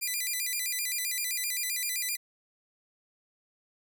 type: tone with vibrato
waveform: 5% pulse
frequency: 2193 Hz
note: C#7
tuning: 19 cents flat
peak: -20 dBFS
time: 0.01-2.17 s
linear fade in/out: 20 ms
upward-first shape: square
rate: 7.7 Hz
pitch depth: 160 cents each way
effects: none